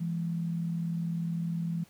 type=tone pair together; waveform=sine; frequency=167.77 / 207.7 Hz; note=E3 / G#3; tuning=+31 / 0 cents; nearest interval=major third; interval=369 cents; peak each=-29 / -39 dBFS; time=0-1.84 s; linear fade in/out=10 ms; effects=pink hiss -60 dBFS RMS until 1.89 s + high-pass 100 Hz 12 dB/octave